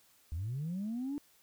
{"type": "linear sweep", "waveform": "sine", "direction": "up", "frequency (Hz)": [72, 295.3], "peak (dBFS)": -33, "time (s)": [0.32, 1.18], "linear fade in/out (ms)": 0, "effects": ["tanh soft clip ceiling -31 dBFS", "white hiss -66 dBFS RMS until 1.42 s"]}